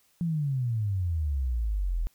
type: exponential sweep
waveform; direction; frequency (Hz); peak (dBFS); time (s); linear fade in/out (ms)
sine; down; 174.61 to 39.09; -25; 0.21-2.07; 0
effects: white hiss -66 dBFS RMS until 2.14 s